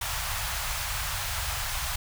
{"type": "band-stop noise", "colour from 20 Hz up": "pink", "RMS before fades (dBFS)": -31, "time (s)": [0.01, 1.96], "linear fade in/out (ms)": 5, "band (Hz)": [110, 770], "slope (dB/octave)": 24, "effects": []}